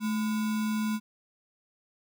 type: tone with sample-and-hold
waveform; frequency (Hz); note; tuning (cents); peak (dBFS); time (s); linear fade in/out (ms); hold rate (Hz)
sine; 216.1; A3; -31; -26; 0-1; 50; 1225
effects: none